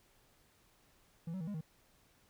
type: tone with pitch steps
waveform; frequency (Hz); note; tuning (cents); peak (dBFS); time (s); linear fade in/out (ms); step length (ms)
triangle; 165.8 / 189.2 / 161 / 205.3 / 157.6; E3 / F#3 / E3 / G#3 / D#3; +10 / +39 / -41 / -20 / +23; -36; 1.27-1.61; 5; 68
effects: pink hiss -69 dBFS RMS until 2.29 s